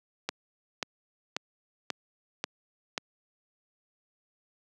click train, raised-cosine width 0.2 ms, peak -12 dBFS, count 6, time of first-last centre 0.29-2.978 s, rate 1.86 Hz, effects high-pass 200 Hz 12 dB/octave

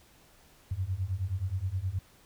sine beating tone pair, 89 / 98.5 Hz, F2 / G2, +33 / +9 cents, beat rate 9.5 Hz, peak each -33 / -32 dBFS, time 0.71-1.99 s, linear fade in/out 5 ms, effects pink hiss -60 dBFS RMS until 2.25 s

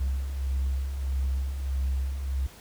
sine beating tone pair, 65.6 / 67.2 Hz, C2 / C2, +5 / +47 cents, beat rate 1.6 Hz, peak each -33 / -25 dBFS, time 0-2.47 s, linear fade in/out 10 ms, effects tanh soft clip ceiling -21 dBFS + pink hiss -50 dBFS RMS until 2.6 s

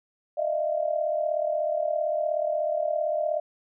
sine tone cluster, 608 / 645 / 684 Hz, D#5 / E5 / F5, -40 / -38 / -36 cents, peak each -26 / -31 / -29 dBFS, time 0.37-3.4 s, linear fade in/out 10 ms, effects none

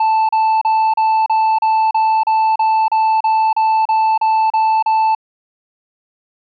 triangle tone bursts, 880 Hz, A5, in tune, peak -9 dBFS, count 16, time 0-5.15 s, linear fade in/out 5 ms, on 290 ms, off 34 ms, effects resampled to 11025 Hz

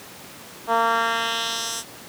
10% pulse tone with band-pass filter sweep, 229.1 Hz, A#3, 30 cents flat, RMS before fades -23 dBFS, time 0.67-1.84 s, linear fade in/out 50 ms, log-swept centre 810 to 8200 Hz, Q 1.3, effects pink hiss -41 dBFS RMS until 2.08 s + high-pass 150 Hz 12 dB/octave

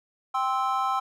triangle chord, C major, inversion second, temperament just, 784.9 / 1046.5 / 1308.1 Hz, G5 / C6 / E6, +2 / 0 / -14 cents, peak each -26 dBFS, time 0.34-1 s, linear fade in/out 10 ms, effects none

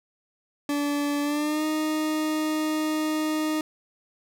40% pulse tone with pitch glide, 288.9 to 309.6 Hz, D4 to D#4, -28 to -9 cents, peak -23 dBFS, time 0.69-3.61 s, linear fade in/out 2 ms, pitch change +119 cents, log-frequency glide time 1.22-1.65 s, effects none

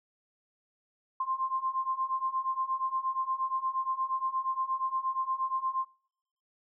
sine beating tone pair, 1046.5 / 1055 Hz, C6 / C6, 0 / +14 cents, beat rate 8.5 Hz, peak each -33 / -31 dBFS, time 1.2-5.85 s, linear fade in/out 5 ms, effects noise-tail reverb RT60 0.7 s tail -25 dB re dry

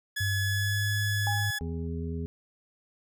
sawtooth tone, 1700 Hz, G#6, 40 cents sharp, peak -26 dBFS, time 0.16-1.59 s, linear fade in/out 10 ms
sine tone with pitch glide, 98 to 102.69 Hz, G2 to G#2, 0 to -19 cents, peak -27 dBFS, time 0.2-1.51 s, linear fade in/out 10 ms, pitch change +81 cents, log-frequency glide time 0.43-0.84 s
sine tone with exponential decay, 817 Hz, G#5, 29 cents flat, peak -28 dBFS, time 1.27-1.87 s, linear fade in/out 0 ms, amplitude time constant 130 ms
harmonic tone, 82.7 Hz, E2, 6 cents sharp, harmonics 1 / 2 / 3 / 5, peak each -33 / -36 / -38 / -40 dBFS, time 1.61-2.26 s, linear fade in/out 0 ms
effects none

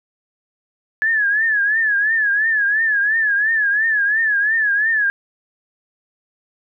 sine tone with vibrato, 1711 Hz, A6, 49 cents flat, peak -14 dBFS, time 1.02-5.1 s, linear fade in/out 0 ms, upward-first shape triangle, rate 2.9 Hz, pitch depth 130 cents each way, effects none

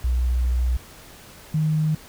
sine tone pair in turn, 61.74 / 155.18 Hz, B1 / D#3, 0 / -4 cents, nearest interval octave + major third, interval 1596 cents, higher second, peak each -18 dBFS, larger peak neither, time 0.04-0.77 / 1.54-1.95 s, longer first, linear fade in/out 5 ms, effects pink hiss -45 dBFS RMS until 2.08 s

